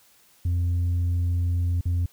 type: tone with dropouts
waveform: sine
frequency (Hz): 87.31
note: F2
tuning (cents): 0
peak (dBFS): -18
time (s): 0.45-2.06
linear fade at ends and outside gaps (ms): 5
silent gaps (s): 1.81-1.855
effects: tanh soft clip ceiling -20 dBFS + white hiss -58 dBFS RMS until 2.12 s